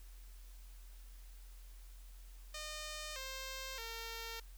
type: tone with pitch steps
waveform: 5% pulse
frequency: 610 / 528 / 457 Hz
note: D#5 / C5 / A#4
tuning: -34 / +16 / -34 cents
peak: -32 dBFS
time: 2.54-4.4 s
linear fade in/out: 5 ms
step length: 620 ms
effects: added 43 Hz sine -51 dBFS peak until 4.57 s + white hiss -65 dBFS RMS until 4.57 s